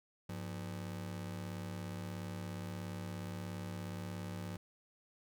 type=ring-modulated tone; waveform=40% pulse; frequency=138.59 Hz; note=C#3; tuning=in tune; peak=-37 dBFS; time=0.29-4.57 s; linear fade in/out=5 ms; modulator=38.5 Hz; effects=none